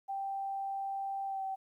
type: tone with pitch glide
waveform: sine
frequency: 784 to 770.5 Hz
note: G5 to G5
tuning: 0 to -30 cents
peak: -34 dBFS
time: 0.08-1.56 s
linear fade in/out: 20 ms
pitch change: -30 cents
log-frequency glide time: 1.26-1.43 s
effects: 12-bit